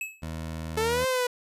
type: tone with exponential decay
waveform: square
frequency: 2589 Hz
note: E7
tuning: 32 cents flat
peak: -28 dBFS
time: 0.01-0.26 s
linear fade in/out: 2 ms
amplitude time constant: 53 ms
type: tone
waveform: 20% pulse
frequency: 80.4 Hz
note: E2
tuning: 43 cents flat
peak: -28 dBFS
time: 0.22-1.05 s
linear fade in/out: 10 ms
type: exponential two-way sweep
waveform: sawtooth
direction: up then down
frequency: 431.7 to 523.3 to 488.4 Hz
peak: -20 dBFS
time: 0.77-1.27 s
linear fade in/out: 5 ms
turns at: 1.06 s
effects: resampled to 32000 Hz

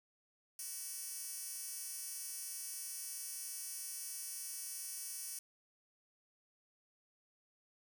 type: tone with high-pass filter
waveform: 10% pulse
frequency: 376.9 Hz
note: F#4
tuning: 32 cents sharp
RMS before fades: -45 dBFS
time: 0.59-5.39 s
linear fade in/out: 2 ms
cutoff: 8200 Hz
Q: 1.5
effects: none

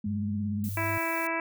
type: tone with vibrato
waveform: sine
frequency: 207.7 Hz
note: G#3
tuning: in tune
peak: -29 dBFS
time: 0.04-0.69 s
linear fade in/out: 5 ms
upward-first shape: triangle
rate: 17 Hz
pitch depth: 57 cents each way
type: tone with pitch glide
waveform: sine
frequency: 98 to 101.16 Hz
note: G2 to G#2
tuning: 0 to -45 cents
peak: -32 dBFS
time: 0.06-0.98 s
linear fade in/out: 5 ms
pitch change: +55 cents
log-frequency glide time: 0.6-0.79 s
type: noise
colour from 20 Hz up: violet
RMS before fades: -41 dBFS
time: 0.64-1.27 s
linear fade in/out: 0 ms
type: harmonic tone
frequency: 329.6 Hz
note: E4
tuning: in tune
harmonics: 1 / 2 / 3 / 4 / 5 / 6 / 7 / 8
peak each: -35 / -35 / -33 / -40 / -36 / -38 / -34 / -41 dBFS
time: 0.77-1.4 s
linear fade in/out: 2 ms
effects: none

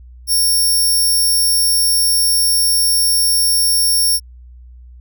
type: tone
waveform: 10% pulse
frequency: 5500 Hz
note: F8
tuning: 27 cents flat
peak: -6 dBFS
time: 0.27-4.2 s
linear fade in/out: 50 ms
effects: added 61 Hz sine -36 dBFS peak until 5 s

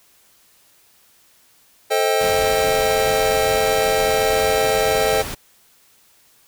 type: chord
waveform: square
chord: A half-diminished seventh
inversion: none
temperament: just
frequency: 440 / 528 / 633.6 / 792 Hz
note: A4 / C5 / Eb5 / G5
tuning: 0 / +16 / +31 / +18 cents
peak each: -21 / -23 / -23 / -23 dBFS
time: 1.9-5.23 s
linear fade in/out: 20 ms
type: noise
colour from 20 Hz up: pink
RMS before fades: -29 dBFS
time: 2.2-5.35 s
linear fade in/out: 10 ms
effects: white hiss -55 dBFS RMS until 6.47 s

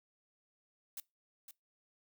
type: noise with echo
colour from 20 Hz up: blue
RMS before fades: -43 dBFS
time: 0.97-1 s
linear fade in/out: 2 ms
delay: 510 ms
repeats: 1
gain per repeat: -9 dB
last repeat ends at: 1.51 s
effects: noise-tail reverb RT60 0.2 s tail -22 dB re dry

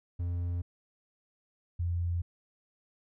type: tone pair in turn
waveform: triangle / sine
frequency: 87.31 / 86.46 Hz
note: F2 / F2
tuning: 0 / -17 cents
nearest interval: unison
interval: 17 cents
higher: first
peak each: -28 / -28 dBFS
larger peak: neither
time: 0.19-0.62 / 1.79-2.22 s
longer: neither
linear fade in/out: 10 ms
effects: none

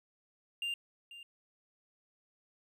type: tone with echo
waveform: triangle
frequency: 2794 Hz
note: F7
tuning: in tune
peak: -32 dBFS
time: 0.62-0.74 s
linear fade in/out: 2 ms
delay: 490 ms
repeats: 1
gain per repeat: -14 dB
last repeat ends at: 1.23 s
effects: none

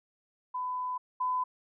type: tone pair in turn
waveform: sine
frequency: 1003 / 1007.2 Hz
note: B5 / B5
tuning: +26 / +34 cents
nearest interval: unison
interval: 8 cents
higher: second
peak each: -31 / -27 dBFS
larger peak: second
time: 0.54-0.98 / 1.2-1.44 s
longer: first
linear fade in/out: 10 ms
effects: none

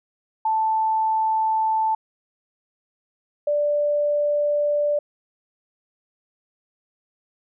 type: tone pair in turn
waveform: sine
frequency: 880 / 587.3 Hz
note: A5 / D5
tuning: 0 / 0 cents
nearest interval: perfect fifth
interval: 700 cents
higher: first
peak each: -18 dBFS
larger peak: neither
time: 0.45-1.95 / 3.47-4.99 s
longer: second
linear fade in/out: 5 ms
effects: none

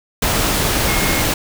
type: tone in noise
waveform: sine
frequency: 2153 Hz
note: C7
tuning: 49 cents sharp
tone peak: -24 dBFS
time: 0.88-1.22 s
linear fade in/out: 5 ms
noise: pink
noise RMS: -17 dBFS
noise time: 0.22-1.34 s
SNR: -10 dB
effects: none

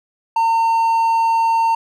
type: tone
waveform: triangle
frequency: 910 Hz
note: A#5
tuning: 42 cents flat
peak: -11 dBFS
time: 0.36-1.75 s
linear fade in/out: 5 ms
effects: none

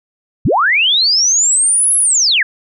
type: linear two-way sweep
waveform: sine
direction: up then down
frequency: 54.8 to 11000 to 1552 Hz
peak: -9 dBFS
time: 0.45-2.43 s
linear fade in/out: 5 ms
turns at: 1.97 s
effects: none

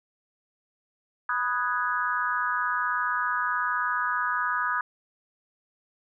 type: chord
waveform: sine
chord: G# minor seventh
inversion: first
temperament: equal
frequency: 987.8 / 1244.5 / 1480 / 1661.2 Hz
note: B5 / D#6 / F#6 / G#6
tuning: 0 / 0 / 0 / 0 cents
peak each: -31 / -28 / -30 / -31 dBFS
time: 1.29-4.81 s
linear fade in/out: 2 ms
effects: none

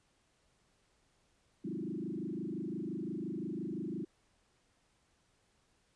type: tone with frequency modulation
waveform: sine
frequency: 260 Hz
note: C4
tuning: 11 cents flat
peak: -36 dBFS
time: 1.64-4.05 s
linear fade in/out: 10 ms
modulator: 25.8 Hz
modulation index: 3.7
effects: pink hiss -73 dBFS RMS until 5.95 s + resampled to 22050 Hz

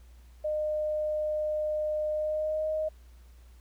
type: tone with pitch glide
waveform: sine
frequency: 610 to 622.8 Hz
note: D#5 to D#5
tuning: -34 to +2 cents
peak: -27 dBFS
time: 0.44-2.89 s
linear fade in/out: 10 ms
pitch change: +36 cents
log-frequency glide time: 2.11-2.68 s
effects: added 60 Hz sine -50 dBFS peak until 3.6 s + pink hiss -65 dBFS RMS until 3.6 s

